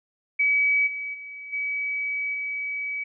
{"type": "tone with level steps", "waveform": "sine", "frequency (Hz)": 2279, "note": "C#7", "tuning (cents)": 47, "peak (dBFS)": [-18, -29, -36, -25, -27], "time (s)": [0.39, 3.04], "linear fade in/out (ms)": 10, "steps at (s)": [0.86, 1.13, 1.52, 2.33], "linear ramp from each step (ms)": 20, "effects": []}